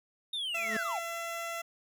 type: linear sweep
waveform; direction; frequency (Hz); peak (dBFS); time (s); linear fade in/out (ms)
triangle; down; 3729 to 660; -31; 0.33-0.99; 5
type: tone with exponential growth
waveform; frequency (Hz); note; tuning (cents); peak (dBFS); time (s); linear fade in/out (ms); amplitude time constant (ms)
25% pulse; 216.9; A3; -25; -28; 0.53-0.77; 5; 52
type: tone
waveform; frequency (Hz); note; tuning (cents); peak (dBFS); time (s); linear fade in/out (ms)
15% pulse; 674; E5; +38; -29; 0.54-1.62; 10
effects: none